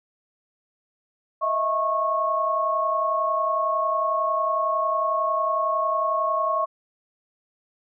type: tone cluster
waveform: sine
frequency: 632 / 663 / 1096 Hz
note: D#5 / E5 / C#6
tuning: +27 / +10 / -20 cents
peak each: -27 / -29 / -22 dBFS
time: 1.41-6.66 s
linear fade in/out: 20 ms
effects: none